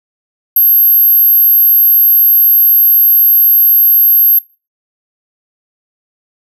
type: tone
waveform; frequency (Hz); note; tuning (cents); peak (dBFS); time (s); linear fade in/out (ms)
sine; 12544; G9; 0; -4; 0.56-4.39; 5
effects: noise-tail reverb RT60 0.3 s tail -21 dB re dry